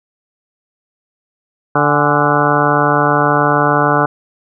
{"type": "harmonic tone with a mistuned harmonic", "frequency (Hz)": 146.83, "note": "D3", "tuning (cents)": 0, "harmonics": [1, 2, 3, 4, 5, 6, 7, 8, 9, 10], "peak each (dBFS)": [-19, -19, -19, -19, -19, -19, -19, -19, -19, -19], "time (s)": [1.75, 4.06], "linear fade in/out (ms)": 5, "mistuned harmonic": 6, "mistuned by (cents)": -80, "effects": []}